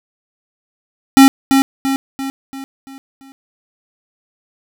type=tone with echo; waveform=square; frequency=270 Hz; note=C#4; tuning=45 cents flat; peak=-3 dBFS; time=1.17-1.28 s; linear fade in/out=0 ms; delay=340 ms; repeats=6; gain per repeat=-6 dB; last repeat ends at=3.32 s; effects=none